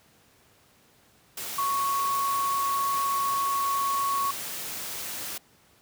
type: tone in noise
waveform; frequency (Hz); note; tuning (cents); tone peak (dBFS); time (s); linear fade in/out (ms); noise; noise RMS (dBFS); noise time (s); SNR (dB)
sine; 1108.7; C#6; 0; -24; 1.58-4.31; 5; white; -35; 1.37-5.38; +8
effects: pink hiss -60 dBFS RMS until 5.81 s + high-pass 80 Hz 12 dB/octave